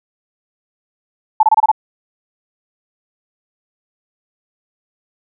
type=tone bursts; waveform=sine; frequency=871 Hz; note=A5; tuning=18 cents flat; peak=-6 dBFS; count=6; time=1.4-1.716 s; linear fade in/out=5 ms; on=31 ms; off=26 ms; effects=none